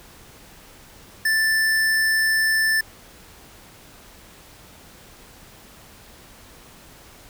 square tone, 1764 Hz, A6, 4 cents sharp, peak -18 dBFS, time 1.25-2.81 s, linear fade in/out 5 ms, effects pink hiss -47 dBFS RMS until 7.29 s

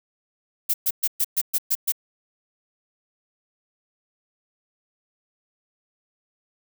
violet noise bursts, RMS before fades -21 dBFS, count 8, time 0.69-1.922 s, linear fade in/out 10 ms, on 49 ms, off 120 ms, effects none

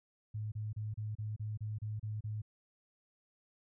sine tone bursts, 107.1 Hz, A2, 46 cents flat, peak -36 dBFS, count 10, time 0.34-2.419 s, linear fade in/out 10 ms, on 180 ms, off 31 ms, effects none

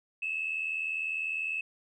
sine tone pair together, 2587 / 2667 Hz, E7 / E7, -33 / +20 cents, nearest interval minor second, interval 53 cents, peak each -31 / -35 dBFS, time 0.22-1.61 s, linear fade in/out 5 ms, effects tanh soft clip ceiling -23 dBFS

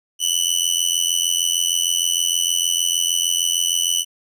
20% pulse tone with amplitude modulation, 2984 Hz, F#7, 14 cents sharp, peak -8 dBFS, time 0.19-4.05 s, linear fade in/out 50 ms, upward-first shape sine, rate 86.5 Hz, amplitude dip 95%, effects none

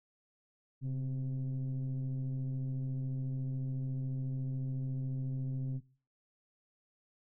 sine tone with frequency modulation, 133 Hz, C3, 29 cents sharp, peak -31 dBFS, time 0.81-5.81 s, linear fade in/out 50 ms, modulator 126 Hz, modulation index 0.51, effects noise-tail reverb RT60 0.4 s tail -19 dB re dry + tanh soft clip ceiling -31 dBFS

